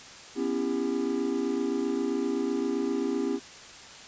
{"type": "chord", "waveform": "triangle", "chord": "C# half-diminished seventh", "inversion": "third", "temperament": "just", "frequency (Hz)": [249.5, 277.2, 332.6, 399.1], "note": ["B3", "C#4", "E4", "G4"], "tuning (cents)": [18, 0, 16, 31], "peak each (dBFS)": [-30, -29, -31, -29], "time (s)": [0.35, 3.4], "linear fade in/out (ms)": 50, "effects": ["white hiss -46 dBFS RMS until 4.07 s", "resampled to 16000 Hz"]}